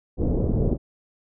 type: low-pass noise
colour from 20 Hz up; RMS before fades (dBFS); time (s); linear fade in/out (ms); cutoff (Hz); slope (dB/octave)
pink; -22; 0.17-0.78; 50; 480; 24
effects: none